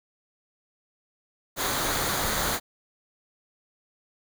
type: noise with comb filter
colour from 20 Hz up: pink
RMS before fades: -27 dBFS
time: 1.56-2.6 s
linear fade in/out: 50 ms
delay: 0.37 ms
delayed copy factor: -0.5
effects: none